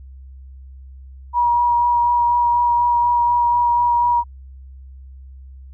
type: tone with vibrato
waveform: sine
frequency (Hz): 958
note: A#5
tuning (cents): +47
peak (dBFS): -13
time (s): 1.33-4.24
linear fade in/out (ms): 50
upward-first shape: sine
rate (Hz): 4.1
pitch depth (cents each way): 11
effects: added 66 Hz sine -36 dBFS peak until 5.73 s